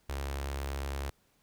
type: tone with notch filter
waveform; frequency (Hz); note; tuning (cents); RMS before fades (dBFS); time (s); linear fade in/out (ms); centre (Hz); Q
sawtooth; 69.3; C#2; 0; -36; 0.09-1.1; 5; 180; 0.63
effects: pink hiss -70 dBFS RMS until 1.42 s